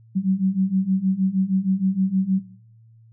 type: beating tone pair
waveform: sine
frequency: 186.5 / 192.9 Hz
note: F#3 / G3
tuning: +14 / -28 cents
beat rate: 6.4 Hz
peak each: -21 dBFS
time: 0.15-2.4 s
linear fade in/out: 20 ms
effects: noise-tail reverb RT60 0.7 s tail -20 dB re dry + added 113 Hz sine -48 dBFS peak until 3.12 s